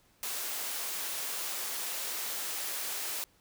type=high-pass noise; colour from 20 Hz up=white; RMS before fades=-36 dBFS; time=0.23-3.24 s; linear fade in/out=0 ms; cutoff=380 Hz; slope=12 dB/octave; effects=pink hiss -66 dBFS RMS until 3.4 s